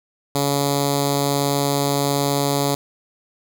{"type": "tone with notch filter", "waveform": "5% pulse", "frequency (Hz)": 141.3, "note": "C#3", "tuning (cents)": 34, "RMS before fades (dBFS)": -20, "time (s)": [0.35, 2.75], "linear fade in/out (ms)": 2, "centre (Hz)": 1600, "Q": 0.58, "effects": []}